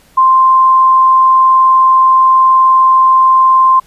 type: tone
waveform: sine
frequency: 1046.5 Hz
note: C6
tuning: in tune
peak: -4 dBFS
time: 0.17-3.8 s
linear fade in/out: 10 ms
effects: pink hiss -47 dBFS RMS until 3.86 s + resampled to 32000 Hz